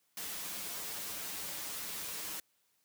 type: noise with comb filter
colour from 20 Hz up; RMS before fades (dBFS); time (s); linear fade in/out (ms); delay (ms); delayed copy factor
white; -41; 0.17-2.4; 2; 7.9; -0.7
effects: white hiss -75 dBFS RMS until 2.84 s + high-pass 80 Hz 12 dB/octave